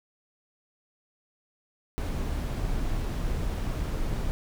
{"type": "noise", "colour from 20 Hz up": "brown", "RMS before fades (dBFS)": -29, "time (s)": [1.98, 4.31], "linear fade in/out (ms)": 0, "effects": []}